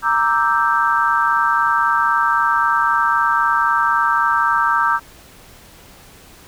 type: chord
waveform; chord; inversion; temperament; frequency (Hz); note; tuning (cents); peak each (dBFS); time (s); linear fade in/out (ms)
sine; E half-diminished seventh; second; equal; 932.3 / 1174.7 / 1318.5 / 1568; Bb5 / D6 / E6 / G6; 0 / 0 / 0 / 0; -19; 0.02-5; 50
effects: pink hiss -44 dBFS RMS until 6.47 s